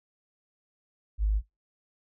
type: tone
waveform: sine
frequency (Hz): 51.91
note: G#1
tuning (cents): 0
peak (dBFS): -22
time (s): 1.18-1.42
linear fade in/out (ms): 50
effects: noise-tail reverb RT60 0.2 s tail -23 dB re dry